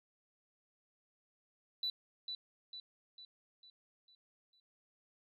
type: tone with echo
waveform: sine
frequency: 3971 Hz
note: B7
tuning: 9 cents sharp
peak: -33 dBFS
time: 1.83-1.9 s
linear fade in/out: 2 ms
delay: 450 ms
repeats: 6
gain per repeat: -6 dB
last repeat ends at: 4.6 s
effects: tanh soft clip ceiling -29 dBFS